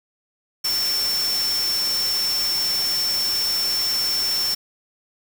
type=tone in noise; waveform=sine; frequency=5410 Hz; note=E8; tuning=44 cents sharp; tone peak=-20 dBFS; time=0.64-4.55 s; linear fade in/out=10 ms; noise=white; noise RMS=-29 dBFS; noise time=0.64-4.55 s; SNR=+6 dB; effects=none